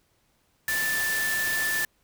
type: tone in noise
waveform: sine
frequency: 1760 Hz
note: A6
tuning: in tune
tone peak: -25 dBFS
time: 0.68-1.85 s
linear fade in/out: 2 ms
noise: white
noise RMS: -31 dBFS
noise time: 0.68-1.85 s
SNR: +3 dB
effects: pink hiss -68 dBFS RMS until 2.03 s